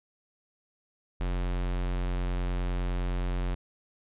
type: tone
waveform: square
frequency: 44.83 Hz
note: F1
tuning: 46 cents sharp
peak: -28 dBFS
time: 1.2-3.55 s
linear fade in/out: 10 ms
effects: resampled to 8000 Hz